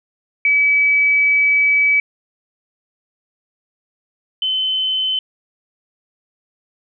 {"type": "tone pair in turn", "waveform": "sine", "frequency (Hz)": [2288, 3054], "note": ["D7", "G7"], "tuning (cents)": [-46, -46], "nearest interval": "perfect fourth", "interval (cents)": 500, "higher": "second", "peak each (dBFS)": [-11, -16], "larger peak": "first", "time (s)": [[0.45, 2], [4.42, 5.19]], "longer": "first", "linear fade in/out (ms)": 2, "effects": []}